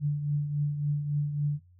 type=tone with tremolo; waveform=sine; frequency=146.3 Hz; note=D3; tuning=6 cents flat; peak=-23 dBFS; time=0-1.6 s; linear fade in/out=50 ms; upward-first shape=triangle; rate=3.6 Hz; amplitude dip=60%; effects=noise-tail reverb RT60 0.2 s tail -24 dB re dry + added 89 Hz sine -55 dBFS peak until 1.79 s